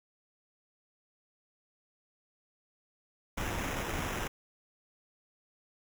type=noise with sample-and-hold; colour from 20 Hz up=pink; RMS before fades=-35 dBFS; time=3.37-4.28 s; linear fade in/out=10 ms; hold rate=4410 Hz; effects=none